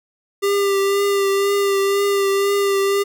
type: tone with vibrato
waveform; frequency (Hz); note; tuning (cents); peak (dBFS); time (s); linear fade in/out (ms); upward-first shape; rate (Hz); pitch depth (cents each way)
square; 397.7; G4; +25; -16; 0.42-3.04; 20; triangle; 2; 26
effects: none